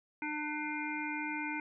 harmonic tone, 300.5 Hz, D4, 40 cents sharp, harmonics 1 / 3 / 5 / 7 / 8, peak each -39 / -41 / -43 / -41 / -42 dBFS, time 0.22-1.6 s, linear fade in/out 2 ms, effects none

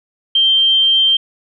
sine tone, 3148 Hz, G7, 7 cents sharp, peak -9 dBFS, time 0.35-1.17 s, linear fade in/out 5 ms, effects none

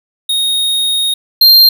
square tone pair in turn, 3729 / 4186 Hz, A#7 / C8, 0 / 0 cents, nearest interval major second, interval 200 cents, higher second, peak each -12 / -3 dBFS, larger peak second, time 0.29-1.14 / 1.41-1.69 s, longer first, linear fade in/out 5 ms, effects none

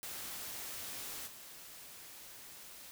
white noise with level steps, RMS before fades -44 / -52 dBFS, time 0.03-2.91 s, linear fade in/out 0 ms, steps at 1.26 s, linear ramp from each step 20 ms, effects none

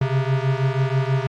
square beating tone pair, 130.81 / 137.01 Hz, C3 / C#3, 0 / -20 cents, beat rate 6.2 Hz, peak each -21 / -23 dBFS, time 0.01-1.27 s, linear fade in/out 5 ms, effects low-pass 3000 Hz 12 dB/octave + AAC 64 kbps

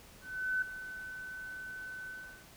sine tone with ADSR envelope, 1513 Hz, F#6, 38 cents sharp, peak -28 dBFS, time 0.21-2.46 s, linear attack 410 ms, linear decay 4 ms, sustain -13 dB, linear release 360 ms, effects pink hiss -56 dBFS RMS until 2.56 s

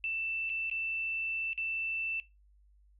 sine tone with dropouts, 2663 Hz, E7, 17 cents sharp, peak -31 dBFS, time 0.04-2.2 s, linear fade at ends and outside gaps 1 ms, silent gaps 0.494-0.499 / 0.699-0.713 / 1.532-1.577 s, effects noise-tail reverb RT60 0.2 s tail -18 dB re dry + added 50 Hz sine -60 dBFS peak until 2.99 s

